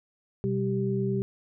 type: tone cluster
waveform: sine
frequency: 126.3 / 195.6 / 390.7 Hz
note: B2 / G3 / G4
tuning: +39 / -4 / -6 cents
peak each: -29 dBFS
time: 0.44-1.22 s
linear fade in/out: 0 ms
effects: none